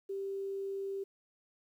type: tone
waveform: sine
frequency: 392 Hz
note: G4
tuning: in tune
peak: -35 dBFS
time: 0.09-1.04 s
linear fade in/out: 10 ms
effects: 11-bit